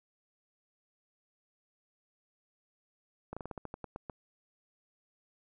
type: slowing click train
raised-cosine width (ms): 1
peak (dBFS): -26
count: 11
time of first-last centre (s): 3.33-4.098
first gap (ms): 36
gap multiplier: 1.16
effects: none